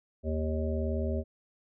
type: harmonic tone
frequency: 78.4 Hz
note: D#2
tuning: 14 cents sharp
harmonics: 1 / 3 / 5 / 7 / 8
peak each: -30 / -35 / -37 / -38 / -39 dBFS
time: 0.23-1.24 s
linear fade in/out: 50 ms
effects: none